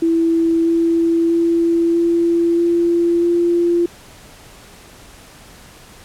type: tone with pitch steps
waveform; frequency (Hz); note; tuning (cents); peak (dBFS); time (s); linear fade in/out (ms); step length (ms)
sine; 330.8 / 333.5 / 336.2 / 338.9 / 341.7 / 344.4; E4 / E4 / E4 / E4 / F4 / F4; +6 / +20 / +34 / +48 / -38 / -24; -12; 0.02-3.86; 5; 640
effects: pink hiss -42 dBFS RMS until 6.04 s + low-pass 12000 Hz 12 dB/octave